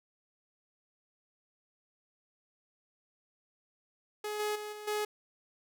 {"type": "tone with level steps", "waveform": "sawtooth", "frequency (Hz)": 421.1, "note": "G#4", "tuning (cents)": 24, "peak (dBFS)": [-31, -27, -35, -39, -27], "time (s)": [4.24, 5.05], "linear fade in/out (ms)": 5, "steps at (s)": [4.39, 4.55, 4.72, 4.87], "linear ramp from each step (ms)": 10, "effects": []}